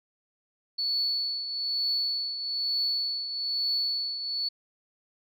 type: tone with tremolo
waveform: sine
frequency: 4435 Hz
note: C#8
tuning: in tune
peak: -23 dBFS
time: 0.78-4.49 s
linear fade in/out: 10 ms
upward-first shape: triangle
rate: 1.1 Hz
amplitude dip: 65%
effects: tanh soft clip ceiling -19 dBFS